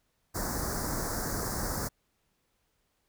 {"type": "band-stop noise", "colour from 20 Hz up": "pink", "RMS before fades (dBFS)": -33, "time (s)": [0.34, 1.89], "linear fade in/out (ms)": 20, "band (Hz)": [1800, 4800], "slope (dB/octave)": 48, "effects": ["pink hiss -75 dBFS RMS until 3.08 s"]}